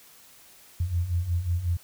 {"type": "beating tone pair", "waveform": "sine", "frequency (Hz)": [83.2, 88.7], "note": ["E2", "F2"], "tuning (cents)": [17, 27], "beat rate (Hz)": 5.5, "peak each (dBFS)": [-30, -25], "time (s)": [0.8, 1.77], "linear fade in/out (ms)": 5, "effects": ["white hiss -53 dBFS RMS until 1.83 s"]}